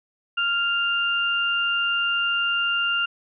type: tone pair together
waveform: sine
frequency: 1397 / 2794 Hz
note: F6 / F7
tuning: 0 / 0 cents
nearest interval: octave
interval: 1200 cents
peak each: -23 dBFS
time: 0.37-3.06 s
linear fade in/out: 10 ms
effects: none